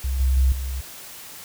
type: tone with level steps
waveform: sine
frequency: 65.41 Hz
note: C2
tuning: in tune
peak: -21 / -16 / -14 / -25 dBFS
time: 0.04-0.81 s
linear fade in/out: 5 ms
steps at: 0.2 / 0.37 / 0.52 s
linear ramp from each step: 2 ms
effects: white hiss -40 dBFS RMS until 1.44 s